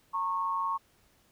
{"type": "tone pair together", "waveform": "sine", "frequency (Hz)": [913.2, 1097], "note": ["A#5", "C#6"], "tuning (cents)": [-36, -18], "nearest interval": "minor third", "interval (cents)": 318, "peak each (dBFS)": [-34, -29], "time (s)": [0.13, 0.78], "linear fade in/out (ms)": 20, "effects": ["pink hiss -66 dBFS RMS until 1.31 s"]}